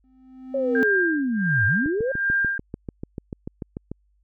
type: tone with exponential growth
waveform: triangle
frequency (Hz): 259.2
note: C4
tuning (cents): -16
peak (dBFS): -16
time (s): 0.04-0.83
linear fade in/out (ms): 0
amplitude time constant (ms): 170
type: linear two-way sweep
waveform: sine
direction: down then up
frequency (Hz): 554.4 to 92.5 to 554.4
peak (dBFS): -21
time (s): 0.54-2.12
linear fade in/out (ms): 5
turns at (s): 1.66
type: tone with tremolo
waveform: sine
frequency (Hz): 1597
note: G6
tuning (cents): +32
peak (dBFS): -18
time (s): 0.75-2.58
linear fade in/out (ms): 2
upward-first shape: sine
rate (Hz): 1.4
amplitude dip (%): 95
type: click train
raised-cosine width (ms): 3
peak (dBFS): -18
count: 15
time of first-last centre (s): 1.86-3.916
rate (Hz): 6.81
effects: added 50 Hz sine -61 dBFS peak until 4.23 s